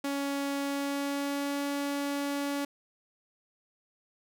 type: tone with pitch glide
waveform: sawtooth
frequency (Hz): 280 to 283.4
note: C#4 to C#4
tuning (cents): +18 to +38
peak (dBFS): -26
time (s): 0.04-2.65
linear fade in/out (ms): 5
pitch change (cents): +20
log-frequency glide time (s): 0.59-1.64
effects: none